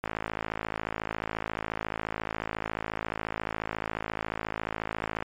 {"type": "click train", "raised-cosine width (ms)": 0.5, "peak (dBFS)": -15, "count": 282, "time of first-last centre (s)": [0.04, 5.225], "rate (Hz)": 54.2, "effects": ["MP3 64 kbps"]}